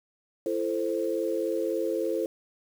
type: chord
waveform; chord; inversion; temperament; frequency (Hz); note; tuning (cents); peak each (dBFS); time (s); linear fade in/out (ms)
sine; A minor; second; equal with one note detuned; 336 / 440 / 523.3; E4 / A4 / C5; +33 / 0 / 0; -30; 0.46-2.26; 2
effects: 8-bit